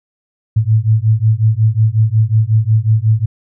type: beating tone pair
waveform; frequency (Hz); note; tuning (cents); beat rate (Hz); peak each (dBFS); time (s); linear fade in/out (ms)
sine; 107.3 / 112.8; A2 / A2; -43 / +44; 5.5; -12; 0.56-3.26; 10
effects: none